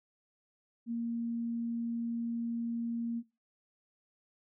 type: tone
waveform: sine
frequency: 233.1 Hz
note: A#3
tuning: in tune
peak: -32 dBFS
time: 0.86-3.23 s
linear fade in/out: 50 ms
effects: noise-tail reverb RT60 0.3 s tail -22 dB re dry